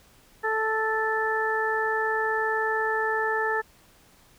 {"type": "harmonic tone", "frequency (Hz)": 439.3, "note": "A4", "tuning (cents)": -3, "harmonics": [1, 2, 3, 4], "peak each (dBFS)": [-28, -29, -32, -27], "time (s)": [0.43, 3.62], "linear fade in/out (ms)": 20, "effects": ["pink hiss -57 dBFS RMS until 4.38 s"]}